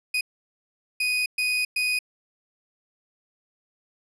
35% pulse tone bursts at uneven times, 2489 Hz, D#7, in tune, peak -20 dBFS, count 4, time 0.14-0.21 / 1-1.26 / 1.38-1.65 / 1.76-1.99 s, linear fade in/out 5 ms, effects low-pass 12000 Hz 12 dB/octave

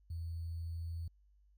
sine tone with sample-and-hold, 83.3 Hz, E2, 19 cents sharp, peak -38 dBFS, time 0.1-1.08 s, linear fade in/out 5 ms, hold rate 4410 Hz, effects added 50 Hz sine -64 dBFS peak until 1.57 s

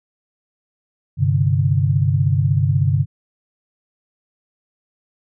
sine chord, G suspended fourth, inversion none, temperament just, 98 / 130.67 / 147 Hz, G2 / C3 / D3, 0 / -2 / +2 cents, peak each -18 dBFS, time 1.17-3.06 s, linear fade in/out 50 ms, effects none

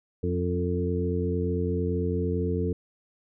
harmonic tone with a mistuned harmonic, 88.9 Hz, F2, 31 cents sharp, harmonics 1 / 2 / 3 / 4 / 5, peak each -28 / -31 / -33 / -34 / -30 dBFS, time 0.23-2.73 s, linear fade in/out 5 ms, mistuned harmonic 4, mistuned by -21 cents, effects none

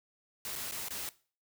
white noise with dropouts, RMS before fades -39 dBFS, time 0.45-1.09 s, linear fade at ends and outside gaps 1 ms, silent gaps 0.555-0.559 / 0.712-0.721 / 0.885-0.906 s, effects noise-tail reverb RT60 0.4 s tail -19 dB re dry

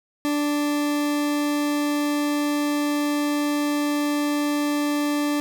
40% pulse tone, 293 Hz, D4, 4 cents flat, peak -20 dBFS, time 0.25-5.4 s, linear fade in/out 0 ms, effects none

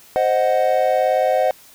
triangle chord, C diminished, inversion none, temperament equal, 523.3 / 622.3 / 740 Hz, C5 / Eb5 / Gb5, 0 / 0 / 0 cents, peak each -17 dBFS, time 0.16-1.51 s, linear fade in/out 0 ms, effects white hiss -47 dBFS RMS until 1.74 s

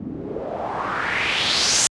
white noise with low-pass filter sweep, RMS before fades -23 dBFS, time 0-1.87 s, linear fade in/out 0 ms, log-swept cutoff 230 to 7600 Hz, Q 2.9, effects high-pass 60 Hz 12 dB/octave + resampled to 24000 Hz

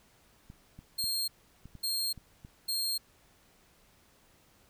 clicks, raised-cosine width 5 ms, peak -35 dBFS, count 7, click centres 0.501 / 0.79 / 1.041 / 1.656 / 1.753 / 2.177 / 2.449 s
sawtooth tone bursts, 4230 Hz, C8, 18 cents sharp, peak -27 dBFS, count 3, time 0.98-2.98 s, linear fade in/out 10 ms, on 300 ms, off 550 ms
effects pink hiss -64 dBFS RMS until 4.69 s

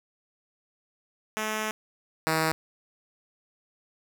5% pulse tone pair in turn, 216.2 / 159.54 Hz, A3 / D#3, -30 / +44 cents, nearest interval perfect fourth, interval 526 cents, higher first, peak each -17 / -12 dBFS, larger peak second, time 1.37-1.71 / 2.27-2.52 s, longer first, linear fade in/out 0 ms, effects none

